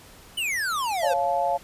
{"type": "exponential sweep", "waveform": "square", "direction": "down", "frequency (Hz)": [3060, 493.9], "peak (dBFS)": -25, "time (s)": [0.37, 1.14], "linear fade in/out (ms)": 10}
{"type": "chord", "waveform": "sine", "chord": "Db augmented", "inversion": "none", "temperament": "equal with one note detuned", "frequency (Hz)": [554.4, 698.5, 865.9], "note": ["Db5", "F5", "A5"], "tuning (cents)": [0, 0, -28], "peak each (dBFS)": [-27, -24, -26], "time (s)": [1.02, 1.58], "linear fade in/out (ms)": 20}
{"effects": ["pink hiss -49 dBFS RMS until 1.63 s", "resampled to 32000 Hz"]}